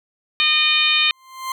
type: harmonic tone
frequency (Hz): 611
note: D#5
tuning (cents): -32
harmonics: 2 / 3 / 4 / 5 / 6 / 7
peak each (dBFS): -27 / -27 / -18 / -20 / -20 / -26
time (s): 0.4-1.11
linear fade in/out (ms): 0
type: tone with exponential growth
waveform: 40% pulse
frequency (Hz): 1046.5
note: C6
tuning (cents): 0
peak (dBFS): -20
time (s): 1.09-1.52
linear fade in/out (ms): 2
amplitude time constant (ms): 93
effects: none